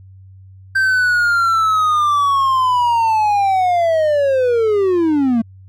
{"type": "linear sweep", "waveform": "triangle", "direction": "down", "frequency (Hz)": [1568, 220], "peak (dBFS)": -10, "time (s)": [0.75, 5.42], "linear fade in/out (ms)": 10, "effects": ["added 95 Hz sine -38 dBFS peak until 5.68 s"]}